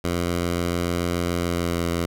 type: tone with pitch glide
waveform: 10% pulse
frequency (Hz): 86.9 to 85.31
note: F2 to F2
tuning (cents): -8 to -40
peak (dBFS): -14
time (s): 0.04-2.06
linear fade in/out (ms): 5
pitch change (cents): -32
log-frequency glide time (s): 1.4-1.85
effects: none